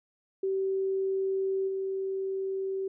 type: tone with level steps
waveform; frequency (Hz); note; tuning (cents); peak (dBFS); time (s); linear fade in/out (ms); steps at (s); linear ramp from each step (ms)
sine; 385; G4; -31; -26 / -29; 0.43-2.88; 5; 1.67; 20
effects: none